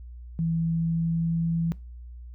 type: tone with pitch glide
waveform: sine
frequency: 164.81 to 166.24 Hz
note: E3 to E3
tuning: 0 to +15 cents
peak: -23 dBFS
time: 0.39-1.72 s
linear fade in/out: 0 ms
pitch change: +15 cents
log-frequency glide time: 0.53-1.44 s
effects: noise-tail reverb RT60 0.3 s tail -22 dB re dry + added 60 Hz sine -39 dBFS peak until 2.34 s